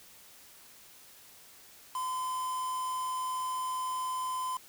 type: tone with quantisation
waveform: triangle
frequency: 1023 Hz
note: C6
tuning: 39 cents flat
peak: -30 dBFS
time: 1.95-4.57 s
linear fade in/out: 2 ms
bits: 7
effects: white hiss -55 dBFS RMS until 4.68 s